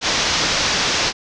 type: low-pass noise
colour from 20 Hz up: white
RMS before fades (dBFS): -19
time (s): 0.01-1.13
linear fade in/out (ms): 50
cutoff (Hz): 6200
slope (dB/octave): 48
effects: none